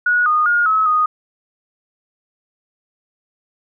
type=tone with pitch steps; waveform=sine; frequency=1457 / 1230 / 1426 / 1287 / 1241 Hz; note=F#6 / D#6 / F6 / E6 / D#6; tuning=-27 / -20 / +36 / -42 / -5 cents; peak=-12 dBFS; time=0.06-1.06 s; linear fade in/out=5 ms; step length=200 ms; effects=none